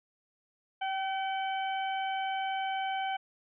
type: harmonic tone with a mistuned harmonic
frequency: 764 Hz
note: G5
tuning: 45 cents flat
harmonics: 1 / 2 / 3 / 4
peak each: -31 / -40 / -42 / -42 dBFS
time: 0.81-3.17 s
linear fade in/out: 10 ms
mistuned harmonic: 1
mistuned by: +17 cents
effects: none